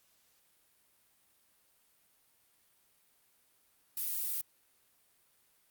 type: noise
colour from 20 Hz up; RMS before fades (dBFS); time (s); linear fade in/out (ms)
violet; -35; 3.97-4.41; 2
effects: white hiss -70 dBFS RMS until 5.7 s + Opus 48 kbps